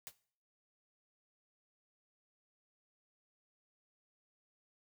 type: noise with exponential decay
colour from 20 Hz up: white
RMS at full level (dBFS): -42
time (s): 0.07-0.14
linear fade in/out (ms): 0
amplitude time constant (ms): 15
effects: noise-tail reverb RT60 0.5 s tail -18 dB re dry